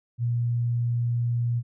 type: tone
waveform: sine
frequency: 119.2 Hz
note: A#2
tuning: 39 cents sharp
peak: -22 dBFS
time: 0.18-1.63 s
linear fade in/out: 50 ms
effects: none